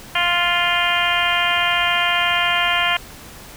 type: harmonic tone with a mistuned harmonic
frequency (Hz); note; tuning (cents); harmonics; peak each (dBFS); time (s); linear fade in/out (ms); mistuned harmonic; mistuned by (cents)
349.2; F4; 0; 2 / 3 / 4 / 5 / 6 / 7 / 8 / 9; -24 / -24 / -24 / -24 / -24 / -24 / -24 / -24; 0.15-2.97; 5; 8; +17
effects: pink hiss -39 dBFS RMS until 3.56 s